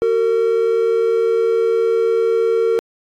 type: tone pair together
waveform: triangle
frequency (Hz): 375.9 / 455.7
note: F#4 / A#4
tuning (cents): +27 / -39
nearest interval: minor third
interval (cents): 334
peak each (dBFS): -19 / -12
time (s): 0.02-2.79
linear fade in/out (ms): 0
effects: AAC 64 kbps